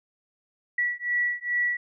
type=beating tone pair; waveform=sine; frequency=1942 / 1944.4 Hz; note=B6 / B6; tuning=-30 / -28 cents; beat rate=2.4 Hz; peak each=-27 dBFS; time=0.78-1.77 s; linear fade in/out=5 ms; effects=none